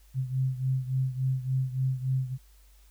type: beating tone pair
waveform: sine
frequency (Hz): 130 / 133.5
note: C3 / C3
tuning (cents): -11 / +35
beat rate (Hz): 3.5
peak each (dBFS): -27 / -31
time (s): 0.14-2.38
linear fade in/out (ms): 50
effects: added 50 Hz sine -54 dBFS peak until 2.9 s + white hiss -64 dBFS RMS until 2.9 s